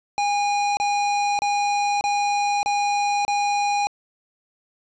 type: tone bursts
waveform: square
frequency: 817 Hz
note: G#5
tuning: 29 cents flat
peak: -20 dBFS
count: 6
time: 0.18-3.87 s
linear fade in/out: 0 ms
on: 590 ms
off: 30 ms
effects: resampled to 16000 Hz + 8-bit